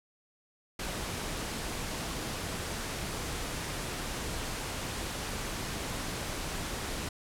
pink noise, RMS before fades -36 dBFS, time 0.79-7.09 s, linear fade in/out 5 ms, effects low-pass 11000 Hz 12 dB/octave

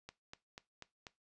click train, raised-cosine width 0.2 ms, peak -30 dBFS, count 5, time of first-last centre 0.09-1.068 s, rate 4.09 Hz, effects noise-tail reverb RT60 0.2 s tail -18 dB re dry + resampled to 22050 Hz

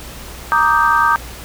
sine chord, Eb major seventh, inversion second, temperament equal, 932.3 / 1174.7 / 1244.5 / 1568 Hz, Bb5 / D6 / Eb6 / G6, 0 / 0 / 0 / 0 cents, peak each -16 dBFS, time 0.52-1.16 s, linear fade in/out 0 ms, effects added 60 Hz sine -36 dBFS peak until 1.44 s + pink hiss -34 dBFS RMS until 1.44 s

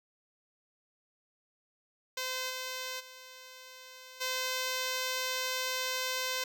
5% pulse tone with level steps, 514 Hz, C5, 31 cents flat, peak -22 / -25 / -37 / -20 dBFS, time 2.17-6.44 s, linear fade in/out 5 ms, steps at 2.49 / 2.99 / 4.2 s, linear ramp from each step 20 ms, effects none

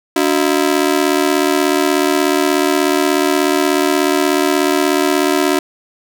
sawtooth ring-modulated tone, 328.9 Hz, E4, 4 cents flat, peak -5 dBFS, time 0.16-5.59 s, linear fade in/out 2 ms, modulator 38.3 Hz, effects none

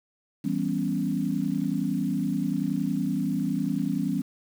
sine chord, C# half-diminished seventh, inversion first, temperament equal, 164.81 / 196 / 246.9 / 277.2 Hz, E3 / G3 / B3 / C#4, 0 / 0 / 0 / 0 cents, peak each -31 / -29 / -30 / -29 dBFS, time 0.44-4.22 s, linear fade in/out 10 ms, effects 8-bit

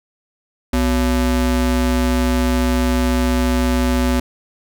square ring-modulated tone, 155.9 Hz, D#3, 4 cents sharp, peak -12 dBFS, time 0.73-4.2 s, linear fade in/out 5 ms, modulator 92.9 Hz, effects none

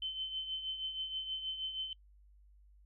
sine tone with tremolo, 3069 Hz, G7, 37 cents flat, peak -34 dBFS, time 0.02-1.93 s, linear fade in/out 2 ms, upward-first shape triangle, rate 6.3 Hz, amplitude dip 65%, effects noise-tail reverb RT60 0.1 s tail -25 dB re dry + added 50 Hz sine -59 dBFS peak until 2.85 s

